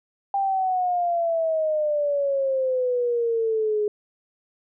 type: exponential sweep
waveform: sine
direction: down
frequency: 796 to 415.3 Hz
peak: -20 dBFS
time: 0.34-3.88 s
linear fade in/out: 2 ms
effects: none